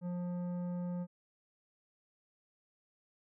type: tone with tanh clipping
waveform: sine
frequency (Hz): 177.1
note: F3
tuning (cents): +24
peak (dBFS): -37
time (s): 0.01-1.07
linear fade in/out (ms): 50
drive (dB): 11
effects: none